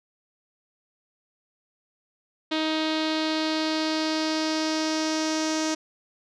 sawtooth tone with low-pass filter sweep, 314.2 Hz, D#4, 17 cents sharp, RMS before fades -26 dBFS, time 2.51-5.75 s, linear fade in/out 10 ms, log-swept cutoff 3800 to 6100 Hz, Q 3.5, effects none

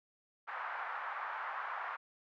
white band-pass noise, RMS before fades -41 dBFS, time 0.47-1.97 s, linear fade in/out 20 ms, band 820 to 1500 Hz, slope 24 dB/octave, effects none

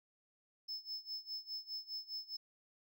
triangle tone with tremolo, 5240 Hz, E8, 11 cents flat, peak -38 dBFS, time 0.68-2.37 s, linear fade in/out 10 ms, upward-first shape sine, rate 4.9 Hz, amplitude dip 90%, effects none

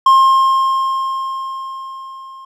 triangle tone with level ramp, 1065 Hz, C6, 30 cents sharp, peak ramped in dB -3 to -31 dBFS, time 0.06-2.45 s, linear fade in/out 5 ms, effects none

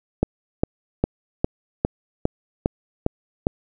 click train, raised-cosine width 2 ms, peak -4 dBFS, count 9, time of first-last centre 0.23-3.469 s, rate 2.47 Hz, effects none

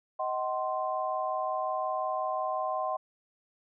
sine chord, C diminished, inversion first, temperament just, 627.9 / 753.5 / 1046.5 Hz, Eb5 / Gb5 / C6, +16 / +31 / 0 cents, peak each -33 dBFS, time 0.19-2.97 s, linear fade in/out 10 ms, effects none

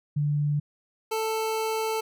sine / 25% pulse tone pair in turn, 146.83 / 441.5 Hz, D3 / A4, 0 / +6 cents, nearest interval octave + perfect fifth, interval 1906 cents, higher second, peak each -22 dBFS, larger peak neither, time 0.16-0.6 / 1.11-2.01 s, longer second, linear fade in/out 10 ms, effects none

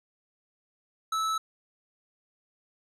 sine tone with hard clipping, 1307 Hz, E6, 15 cents flat, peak -28 dBFS, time 1.12-1.38 s, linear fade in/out 5 ms, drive 13 dB, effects none

